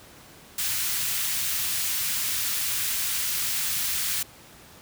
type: band-stop noise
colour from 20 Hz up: white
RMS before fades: -27 dBFS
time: 0.58-4.23 s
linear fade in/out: 5 ms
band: 110 to 1600 Hz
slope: 12 dB/octave
effects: pink hiss -49 dBFS RMS until 4.81 s + high-pass 60 Hz 12 dB/octave